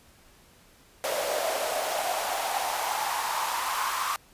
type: noise with high-pass filter sweep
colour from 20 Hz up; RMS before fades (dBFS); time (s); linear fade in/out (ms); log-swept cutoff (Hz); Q
pink; -29; 1.04-4.16; 0; 560 to 1100; 4.8
effects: pink hiss -57 dBFS RMS until 4.33 s + resampled to 32000 Hz